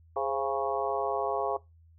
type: harmonic tone with a mistuned harmonic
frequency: 137.7 Hz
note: C#3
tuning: 11 cents flat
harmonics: 3 / 4 / 5 / 6 / 7 / 8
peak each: -34 / -34 / -33 / -35 / -38 / -36 dBFS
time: 0.16-1.57 s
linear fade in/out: 5 ms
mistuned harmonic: 4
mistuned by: -66 cents
effects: noise-tail reverb RT60 0.2 s tail -20 dB re dry + added 82 Hz sine -55 dBFS peak until 1.98 s

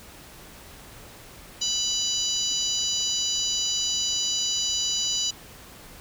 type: harmonic tone with a mistuned harmonic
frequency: 987.8 Hz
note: B5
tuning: in tune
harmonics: 3 / 4 / 5 / 6 / 7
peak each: -30 / -30 / -30 / -30 / -30 dBFS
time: 1.61-5.31 s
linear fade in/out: 10 ms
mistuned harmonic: 5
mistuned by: -33 cents
effects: pink hiss -46 dBFS RMS until 6 s

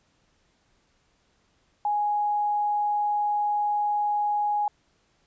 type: tone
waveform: sine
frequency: 830.6 Hz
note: G#5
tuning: in tune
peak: -22 dBFS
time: 1.85-4.68 s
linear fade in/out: 2 ms
effects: pink hiss -67 dBFS RMS until 5.26 s + resampled to 16000 Hz

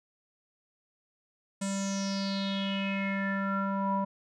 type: tone with low-pass filter sweep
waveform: square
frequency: 196 Hz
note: G3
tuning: in tune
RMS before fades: -31 dBFS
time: 1.61-4.05 s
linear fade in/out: 10 ms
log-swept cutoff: 8300 to 880 Hz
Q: 6.6
effects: none

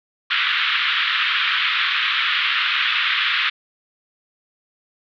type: band-pass noise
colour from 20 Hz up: white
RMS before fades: -20 dBFS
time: 0.3-3.5 s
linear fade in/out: 10 ms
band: 1200 to 3600 Hz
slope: 48 dB/octave
effects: none

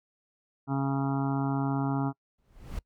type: harmonic tone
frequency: 137.3 Hz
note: C#3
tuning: 16 cents flat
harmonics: 1 / 2 / 3 / 5 / 6 / 7 / 8 / 9 / 10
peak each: -29 / -29 / -42 / -40 / -38 / -40 / -46 / -43 / -44 dBFS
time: 0.67-2.13 s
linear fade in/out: 50 ms
type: noise with exponential growth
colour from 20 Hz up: brown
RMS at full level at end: -32 dBFS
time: 2.38-2.79 s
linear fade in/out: 5 ms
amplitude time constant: 89 ms
effects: noise-tail reverb RT60 0.1 s tail -24 dB re dry

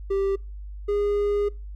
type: tone pair in turn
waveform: triangle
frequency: 392 / 409.8 Hz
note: G4 / G#4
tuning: 0 / -23 cents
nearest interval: minor second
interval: 77 cents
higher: second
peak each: -19 dBFS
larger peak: neither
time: 0.1-0.36 / 0.88-1.49 s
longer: second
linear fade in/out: 10 ms
effects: noise-tail reverb RT60 0.3 s tail -26 dB re dry + added 50 Hz sine -34 dBFS peak until 1.75 s

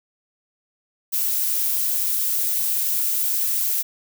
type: noise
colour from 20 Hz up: violet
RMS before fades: -22 dBFS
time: 1.12-3.83 s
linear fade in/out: 20 ms
effects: none

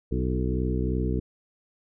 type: harmonic tone with a mistuned harmonic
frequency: 63 Hz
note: B1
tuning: 35 cents sharp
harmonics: 1 / 2 / 3 / 4 / 5 / 6 / 7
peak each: -27 / -30 / -32 / -33 / -34 / -35 / -35 dBFS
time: 0.11-1.2 s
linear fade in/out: 10 ms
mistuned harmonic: 6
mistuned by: -27 cents
effects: none

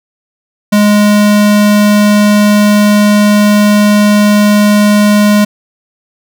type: tone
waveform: square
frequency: 207.7 Hz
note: G#3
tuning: in tune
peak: -5 dBFS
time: 0.72-5.45 s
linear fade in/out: 10 ms
effects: none

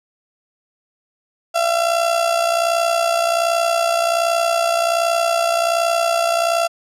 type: tone with amplitude modulation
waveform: 35% pulse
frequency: 677 Hz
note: E5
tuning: 46 cents sharp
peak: -11 dBFS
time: 1.54-6.68 s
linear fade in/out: 20 ms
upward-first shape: sine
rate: 61.3 Hz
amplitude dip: 60%
effects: low-pass 12000 Hz 12 dB/octave

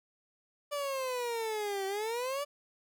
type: exponential two-way sweep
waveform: 30% pulse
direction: down then up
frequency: 587.3 to 383 to 587.3 Hz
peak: -30 dBFS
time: 0.71-2.45 s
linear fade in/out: 20 ms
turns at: 1.86 s
effects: 12-bit

